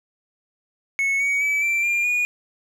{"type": "tone with pitch steps", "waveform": "triangle", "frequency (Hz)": [2200, 2248, 2296, 2346, 2396, 2448], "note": ["C#7", "C#7", "D7", "D7", "D7", "D#7"], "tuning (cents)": [-14, 24, -40, -2, 34, -29], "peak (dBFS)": -17, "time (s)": [0.99, 2.25], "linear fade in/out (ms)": 0, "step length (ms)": 210, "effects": []}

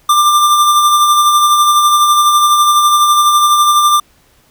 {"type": "tone with tremolo", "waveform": "square", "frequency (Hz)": 1189, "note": "D6", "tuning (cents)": 21, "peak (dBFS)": -6, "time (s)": [0.09, 4], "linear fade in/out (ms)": 5, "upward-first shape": "sine", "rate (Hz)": 12, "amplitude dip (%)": 35, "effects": ["pink hiss -51 dBFS RMS until 4.5 s"]}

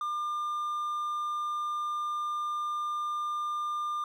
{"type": "tone", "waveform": "triangle", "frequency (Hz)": 1200, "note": "D6", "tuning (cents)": 37, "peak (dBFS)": -28, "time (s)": [0.01, 4.04], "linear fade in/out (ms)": 2, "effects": []}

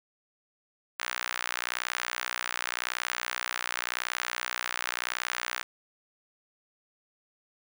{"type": "tone with high-pass filter", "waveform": "sawtooth", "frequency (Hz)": 60.9, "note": "B1", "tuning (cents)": -24, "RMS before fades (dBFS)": -34, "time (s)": [0.99, 5.63], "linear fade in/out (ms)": 5, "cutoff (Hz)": 1500, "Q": 1.4, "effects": []}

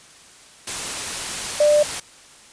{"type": "tone in noise", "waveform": "sine", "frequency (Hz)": 595, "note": "D5", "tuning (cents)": 22, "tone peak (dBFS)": -12, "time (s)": [1.6, 1.83], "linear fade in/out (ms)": 5, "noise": "white", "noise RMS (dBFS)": -27, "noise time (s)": [0.67, 2], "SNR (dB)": 12, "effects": ["white hiss -47 dBFS RMS until 2.52 s", "resampled to 22050 Hz"]}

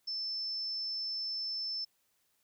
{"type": "tone", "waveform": "sine", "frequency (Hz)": 5290, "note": "E8", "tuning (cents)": 5, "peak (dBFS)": -34, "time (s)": [0.07, 1.85], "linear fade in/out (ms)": 10, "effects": ["white hiss -75 dBFS RMS until 2.43 s"]}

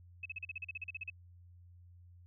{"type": "tone bursts", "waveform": "sine", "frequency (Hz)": 2584, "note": "E7", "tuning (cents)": -35, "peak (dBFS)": -38, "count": 14, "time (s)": [0.23, 1.101], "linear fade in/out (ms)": 5, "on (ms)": 26, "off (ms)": 39, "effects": ["added 88 Hz sine -55 dBFS peak until 2.26 s"]}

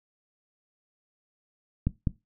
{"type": "clicks", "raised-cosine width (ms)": 5, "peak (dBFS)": -12, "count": 2, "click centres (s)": [1.87, 2.072], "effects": ["noise-tail reverb RT60 0.2 s tail -17 dB re dry"]}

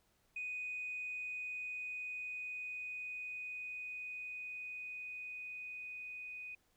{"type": "tone with level ramp", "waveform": "sine", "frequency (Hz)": 2489, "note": "D#7", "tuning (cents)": 0, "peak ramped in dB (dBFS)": [-38, -44], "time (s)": [0.36, 6.55], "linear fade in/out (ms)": 5, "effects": ["tanh soft clip ceiling -34 dBFS", "pink hiss -75 dBFS RMS until 6.76 s"]}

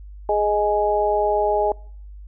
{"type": "harmonic tone", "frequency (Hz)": 208.3, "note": "G#3", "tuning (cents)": 5, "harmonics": [2, 3, 4], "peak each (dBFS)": [-21, -21, -21], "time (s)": [0.29, 1.72], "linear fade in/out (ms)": 2, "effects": ["noise-tail reverb RT60 0.6 s tail -26 dB re dry", "added 50 Hz sine -36 dBFS peak until 2.27 s"]}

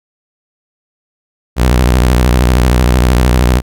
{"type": "tone with vibrato", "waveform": "sawtooth", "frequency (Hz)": 61.74, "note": "B1", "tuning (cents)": 0, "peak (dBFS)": -3, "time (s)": [1.56, 3.62], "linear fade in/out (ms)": 50, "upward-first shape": "square", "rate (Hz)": 13, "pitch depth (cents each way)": 120, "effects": []}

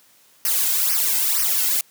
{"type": "noise with flanger", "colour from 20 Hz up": "blue", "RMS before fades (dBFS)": -20, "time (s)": [0.45, 1.81], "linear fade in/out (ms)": 2, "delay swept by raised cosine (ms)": [0.26, 1.76], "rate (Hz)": 2.1, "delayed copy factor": -0.9, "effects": ["white hiss -55 dBFS RMS until 1.9 s", "high-pass 100 Hz 12 dB/octave"]}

